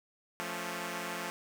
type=chord; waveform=5% pulse; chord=F augmented; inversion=none; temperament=equal; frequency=174.61 / 220 / 277.2 Hz; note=F3 / A3 / C#4; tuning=0 / 0 / 0 cents; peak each=-28 / -29 / -32 dBFS; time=0.4-1.3 s; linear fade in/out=0 ms; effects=none